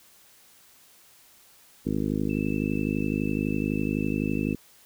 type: harmonic tone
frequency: 51.91 Hz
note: G#1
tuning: in tune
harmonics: 1 / 2 / 3 / 4 / 5 / 6 / 7 / 8 / 9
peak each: -36 / -36 / -32 / -30 / -29 / -32 / -36 / -41 / -40 dBFS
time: 1.85-4.56 s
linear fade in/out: 20 ms
type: tone with vibrato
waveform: sine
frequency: 2637 Hz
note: E7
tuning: in tune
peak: -39 dBFS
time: 2.29-4.54 s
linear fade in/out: 10 ms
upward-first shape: sine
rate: 16 Hz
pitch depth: 11 cents each way
effects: white hiss -56 dBFS RMS until 4.85 s